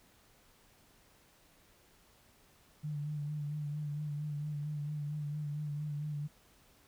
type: tone with vibrato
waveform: sine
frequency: 148.4 Hz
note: D3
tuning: 18 cents sharp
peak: -35 dBFS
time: 2.83-6.28 s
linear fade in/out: 20 ms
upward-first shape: sine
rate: 4.4 Hz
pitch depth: 37 cents each way
effects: pink hiss -65 dBFS RMS until 6.87 s